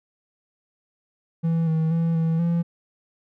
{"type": "tone with pitch steps", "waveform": "triangle", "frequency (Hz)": [165, 160, 165.9, 163, 169.8], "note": ["E3", "D#3", "E3", "E3", "F3"], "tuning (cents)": [2, 49, 11, -19, -48], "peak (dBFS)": -17, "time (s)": [1.43, 2.63], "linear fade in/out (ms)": 20, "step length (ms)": 240, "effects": []}